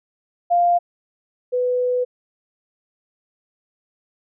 sine tone pair in turn, 698.5 / 497.2 Hz, F5 / B4, 0 / +12 cents, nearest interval tritone, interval 588 cents, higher first, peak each -13 / -17 dBFS, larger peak first, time 0.5-0.79 / 1.52-2.05 s, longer second, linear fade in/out 20 ms, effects none

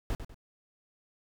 brown noise with echo, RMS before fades -31 dBFS, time 0.1-0.15 s, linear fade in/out 0 ms, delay 97 ms, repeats 2, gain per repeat -9 dB, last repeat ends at 0.344 s, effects none

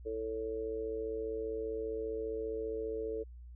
sine tone with amplitude modulation, 442.7 Hz, A4, 11 cents sharp, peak -31 dBFS, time 0.05-3.24 s, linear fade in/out 20 ms, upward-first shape sine, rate 115 Hz, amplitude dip 80%, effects added 60 Hz sine -47 dBFS peak until 3.55 s

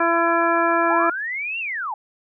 harmonic tone, 336.6 Hz, E4, 36 cents sharp, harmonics 1 / 2 / 3 / 4 / 5 / 7, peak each -23 / -22 / -22 / -22 / -24 / -32 dBFS, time 0-1.1 s, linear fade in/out 5 ms
sine linear two-way sweep, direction up then down, 790 to 2794 to 790 Hz, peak -24 dBFS, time 0.9-1.94 s, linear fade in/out 2 ms, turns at 1.59 s
effects none

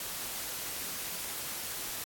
white noise, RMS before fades -38 dBFS, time 0-2.04 s, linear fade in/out 2 ms, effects AAC 64 kbps

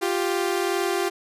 sawtooth tone pair together, 349.9 / 392.2 Hz, F4 / G4, +3 / +1 cents, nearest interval major second, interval 198 cents, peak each -21 dBFS, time 0.01-1.1 s, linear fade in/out 20 ms, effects resampled to 32000 Hz

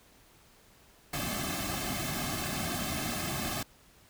pink noise with comb filter, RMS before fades -34 dBFS, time 1.13-3.63 s, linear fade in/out 5 ms, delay 2.1 ms, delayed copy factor -1, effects pink hiss -60 dBFS RMS until 4.09 s

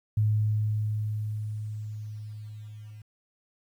sine tone with level ramp, 106.9 Hz, A2, 49 cents flat, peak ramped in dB -20 to -42 dBFS, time 0.17-3.02 s, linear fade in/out 5 ms, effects 10-bit

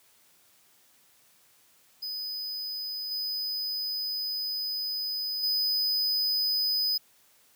square tone with level steps, 5000 Hz, D#8, 8 cents sharp, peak -33 / -30 / -25 dBFS, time 2.02-6.98 s, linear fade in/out 10 ms, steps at 3.11 / 5.43 s, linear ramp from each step 5 ms, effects white hiss -62 dBFS RMS until 7.55 s + high-pass 80 Hz 12 dB/octave

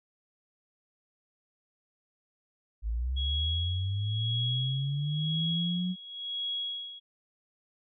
sine linear sweep, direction up, 52 to 185 Hz, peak -28 dBFS, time 2.82-5.96 s, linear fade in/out 50 ms
sine tone with tremolo, 3322 Hz, G#7, in tune, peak -30 dBFS, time 3.16-7 s, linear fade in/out 20 ms, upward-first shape sine, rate 0.97 Hz, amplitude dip 80%
effects none

